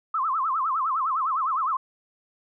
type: tone with vibrato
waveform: sine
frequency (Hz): 1168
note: D6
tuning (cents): -10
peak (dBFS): -22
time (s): 0.14-1.77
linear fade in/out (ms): 5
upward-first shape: sine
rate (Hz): 9.8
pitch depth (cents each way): 230
effects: none